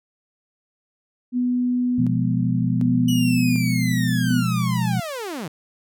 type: tone with tremolo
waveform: sine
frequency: 247.4 Hz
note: B3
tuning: 3 cents sharp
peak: -18 dBFS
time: 1.32-4.44 s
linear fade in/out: 50 ms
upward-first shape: square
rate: 0.67 Hz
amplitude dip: 50%
type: chord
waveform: sine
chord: F diminished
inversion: second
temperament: equal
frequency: 123.47 / 174.61 / 207.7 Hz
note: Cb3 / F3 / Ab3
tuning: 0 / 0 / 0 cents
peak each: -22 / -23 / -26 dBFS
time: 1.98-5 s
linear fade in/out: 5 ms
type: linear sweep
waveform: sawtooth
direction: down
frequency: 2960 to 140 Hz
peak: -24 dBFS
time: 3.08-5.48 s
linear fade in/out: 5 ms
effects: none